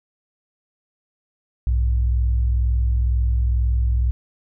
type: tone pair together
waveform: sine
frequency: 61.5 / 103.58 Hz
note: B1 / G#2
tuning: -7 / -4 cents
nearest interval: major sixth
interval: 903 cents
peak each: -16 / -27 dBFS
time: 1.67-4.11 s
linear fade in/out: 0 ms
effects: none